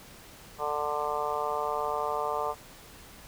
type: harmonic tone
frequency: 148.4 Hz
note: D3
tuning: 18 cents sharp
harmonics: 3 / 4 / 5 / 6 / 7 / 8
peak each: -35 / -35 / -35 / -35 / -35 / -35 dBFS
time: 0.58-2.55 s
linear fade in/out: 50 ms
effects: pink hiss -50 dBFS RMS until 3.27 s